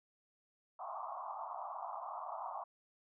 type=band-pass noise; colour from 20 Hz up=white; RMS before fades=-44 dBFS; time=0.79-2.64 s; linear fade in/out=5 ms; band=640 to 1200 Hz; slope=96 dB/octave; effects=none